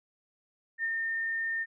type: tone with ADSR envelope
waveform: sine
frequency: 1817 Hz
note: A#6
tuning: 45 cents flat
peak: -27 dBFS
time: 0.78-1.66 s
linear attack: 58 ms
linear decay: 38 ms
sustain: -2 dB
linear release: 40 ms
effects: none